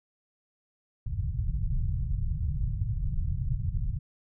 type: low-pass noise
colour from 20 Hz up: pink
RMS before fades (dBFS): -29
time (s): 1.06-3.99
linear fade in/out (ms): 5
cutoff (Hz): 150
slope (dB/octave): 48
effects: none